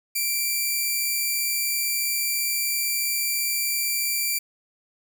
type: tone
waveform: 5% pulse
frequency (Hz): 2349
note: D7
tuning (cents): 0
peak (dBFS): -13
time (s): 0.15-4.39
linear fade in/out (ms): 10
effects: none